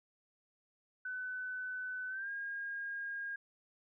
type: tone with pitch glide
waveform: sine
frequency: 1506 to 1623.4 Hz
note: F#6 to G#6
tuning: +30 to -40 cents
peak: -38 dBFS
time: 1.05-3.36 s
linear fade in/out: 5 ms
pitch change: +130 cents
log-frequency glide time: 2.08-2.3 s
effects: none

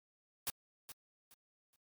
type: noise with echo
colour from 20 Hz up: white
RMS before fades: -37 dBFS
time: 0.47-0.5 s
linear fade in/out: 0 ms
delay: 420 ms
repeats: 3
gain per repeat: -12 dB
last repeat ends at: 1.76 s
effects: MP3 96 kbps

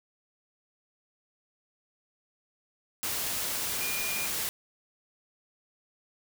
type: tone in noise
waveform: sine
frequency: 2422 Hz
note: D#7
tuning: 47 cents flat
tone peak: -35 dBFS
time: 3.81-4.26 s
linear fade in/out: 0 ms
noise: white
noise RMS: -32 dBFS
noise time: 3.03-4.49 s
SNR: -6 dB
effects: none

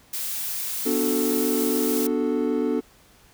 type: noise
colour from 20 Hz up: blue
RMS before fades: -29 dBFS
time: 0.13-2.07 s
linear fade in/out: 5 ms
type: chord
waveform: triangle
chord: B minor seventh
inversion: none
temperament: equal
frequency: 246.9 / 293.7 / 370 / 440 Hz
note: B3 / D4 / F#4 / A4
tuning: 0 / 0 / 0 / 0 cents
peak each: -24 / -24 / -28 / -24 dBFS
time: 0.85-2.81 s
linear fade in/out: 20 ms
effects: pink hiss -55 dBFS RMS until 3.33 s

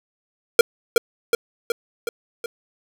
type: tone with echo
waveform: square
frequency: 466.2 Hz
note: A#4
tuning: in tune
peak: -7 dBFS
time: 0.59-0.61 s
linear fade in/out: 2 ms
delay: 370 ms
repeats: 5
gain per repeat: -4 dB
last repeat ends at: 2.46 s
effects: none

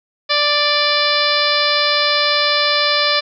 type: harmonic tone with a mistuned harmonic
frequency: 587.3 Hz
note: D5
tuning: in tune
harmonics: 1 / 2 / 3 / 4 / 5 / 6 / 7 / 8 / 9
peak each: -21 / -21 / -22 / -22 / -26 / -21 / -21 / -21 / -26 dBFS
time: 0.29-3.21 s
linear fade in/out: 20 ms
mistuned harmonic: 8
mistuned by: +37 cents
effects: none

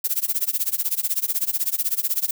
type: noise with tremolo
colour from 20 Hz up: violet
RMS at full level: -20 dBFS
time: 0.04-2.31 s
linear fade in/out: 5 ms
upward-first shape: sine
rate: 16 Hz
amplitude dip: 95%
effects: none

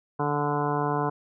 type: harmonic tone with a mistuned harmonic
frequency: 146.1 Hz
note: D3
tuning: 9 cents flat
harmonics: 1 / 2 / 3 / 4 / 5 / 6 / 7 / 8 / 9 / 10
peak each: -30 / -32 / -30 / -39 / -31 / -34 / -30 / -43 / -38 / -40 dBFS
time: 0.19-1.1 s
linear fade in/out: 10 ms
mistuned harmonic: 1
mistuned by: +18 cents
effects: none

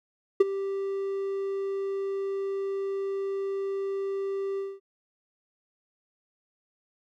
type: tone with ADSR envelope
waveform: triangle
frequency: 392 Hz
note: G4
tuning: in tune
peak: -10 dBFS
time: 0.4-4.8 s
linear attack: 8 ms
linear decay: 23 ms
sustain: -16 dB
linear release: 220 ms
effects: none

